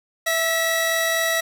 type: tone pair together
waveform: sawtooth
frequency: 659.3 / 1933.9 Hz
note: E5 / B6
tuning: 0 / -37 cents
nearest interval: octave + perfect fifth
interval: 1863 cents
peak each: -19 / -18 dBFS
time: 0.26-1.41 s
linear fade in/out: 10 ms
effects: none